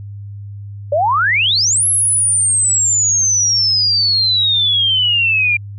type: exponential two-way sweep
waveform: sine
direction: up then down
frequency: 553 to 11175 to 2371 Hz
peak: -11 dBFS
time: 0.92-5.57 s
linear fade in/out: 5 ms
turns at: 1.87 s
effects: added 101 Hz sine -27 dBFS peak until 5.78 s